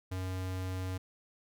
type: tone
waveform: square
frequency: 92.9 Hz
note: F#2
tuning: 7 cents sharp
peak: -35 dBFS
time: 0.11-0.98 s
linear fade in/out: 10 ms
effects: none